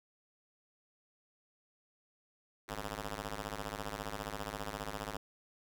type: ring-modulated tone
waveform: 5% pulse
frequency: 103.83 Hz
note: G#2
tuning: in tune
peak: -25 dBFS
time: 2.68-5.17 s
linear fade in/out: 5 ms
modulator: 356 Hz
effects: none